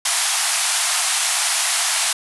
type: band-pass noise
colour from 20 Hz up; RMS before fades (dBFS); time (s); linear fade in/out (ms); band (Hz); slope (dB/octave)
white; -20; 0.05-2.13; 5; 650 to 11000; 96
effects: none